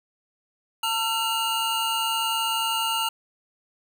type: tone cluster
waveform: square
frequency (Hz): 902 / 1355 / 2845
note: A5 / E6 / F7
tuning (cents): +43 / +47 / +31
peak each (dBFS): -28 / -31 / -27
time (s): 0.83-3.09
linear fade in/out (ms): 5
effects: none